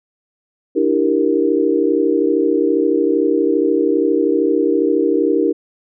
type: chord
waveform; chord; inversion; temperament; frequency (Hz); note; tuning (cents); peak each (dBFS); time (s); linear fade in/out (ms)
sine; E half-diminished seventh; third; equal with one note detuned; 296.9 / 329.6 / 392 / 466.2; D4 / E4 / G4 / Bb4; +19 / 0 / 0 / 0; -18; 0.75-5.53; 20
effects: none